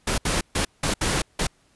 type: noise bursts at uneven times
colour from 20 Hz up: pink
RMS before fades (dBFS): -23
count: 6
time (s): 0.07-0.18 / 0.25-0.41 / 0.55-0.65 / 0.83-0.94 / 1.01-1.22 / 1.39-1.47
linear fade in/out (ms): 5
effects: pink hiss -62 dBFS RMS until 1.75 s + resampled to 24000 Hz